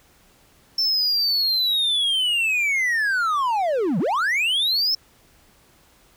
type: linear two-way sweep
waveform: triangle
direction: down then up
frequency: 5370 to 149.3 to 5370 Hz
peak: -17 dBFS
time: 0.78-4.95 s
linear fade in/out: 5 ms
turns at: 3.99 s
effects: pink hiss -56 dBFS RMS until 6.16 s